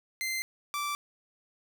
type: tone pair in turn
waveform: sawtooth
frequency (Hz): 2079 / 1166.8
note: C7 / D6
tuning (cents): -12 / -12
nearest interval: minor seventh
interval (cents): 1000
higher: first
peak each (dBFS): -27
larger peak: neither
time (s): 0.21-0.42 / 0.74-0.95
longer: neither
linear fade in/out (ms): 0
effects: none